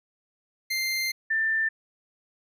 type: tone pair in turn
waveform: 25% pulse / sine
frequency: 2093 / 1782 Hz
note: C7 / A6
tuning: 0 / +22 cents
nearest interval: minor third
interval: 278 cents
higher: first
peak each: -22 / -22 dBFS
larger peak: neither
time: 0.7-1.12 / 1.3-1.69 s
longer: first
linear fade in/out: 10 ms
effects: none